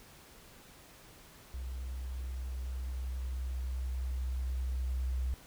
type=tone with level ramp; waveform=sine; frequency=63.7 Hz; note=C2; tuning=46 cents flat; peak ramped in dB=-37 to -30 dBFS; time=1.54-5.34 s; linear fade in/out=0 ms; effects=pink hiss -56 dBFS RMS until 5.46 s